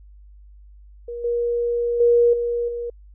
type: tone with level steps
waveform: sine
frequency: 475.4 Hz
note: A#4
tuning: 34 cents sharp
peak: -28 / -19 / -12 / -20 / -25 dBFS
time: 1.08-2.9 s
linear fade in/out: 5 ms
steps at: 1.24 / 2 / 2.33 / 2.68 s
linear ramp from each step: 5 ms
effects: added 50 Hz sine -43 dBFS peak until 3.14 s